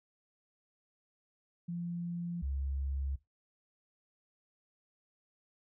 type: tone pair in turn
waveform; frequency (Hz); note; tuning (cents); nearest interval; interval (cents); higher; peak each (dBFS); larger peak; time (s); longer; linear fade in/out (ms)
sine; 172.6 / 68.5; F3 / C#2; -20 / -20; octave + major third; 1600; first; -35 / -33; second; 1.68-2.42 / 2.42-3.16; neither; 10
effects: noise-tail reverb RT60 0.2 s tail -18 dB re dry